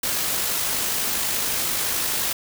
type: noise with amplitude modulation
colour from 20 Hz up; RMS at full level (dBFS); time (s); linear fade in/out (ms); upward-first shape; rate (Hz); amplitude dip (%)
white; -23; 0.03-2.33; 5; sine; 51.8; 25
effects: none